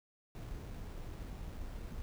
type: noise with sample-and-hold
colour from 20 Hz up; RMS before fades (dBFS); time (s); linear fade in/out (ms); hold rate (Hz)
brown; -44; 0.35-2.02; 0; 6300
effects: none